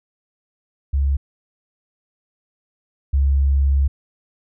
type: tone pair in turn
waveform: sine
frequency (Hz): 69.3 / 69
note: C#2 / C#2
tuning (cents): 0 / -7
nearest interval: unison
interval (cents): 7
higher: first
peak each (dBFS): -15 / -13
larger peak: second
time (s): 0.93-1.17 / 3.13-3.88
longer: second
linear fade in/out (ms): 10
effects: none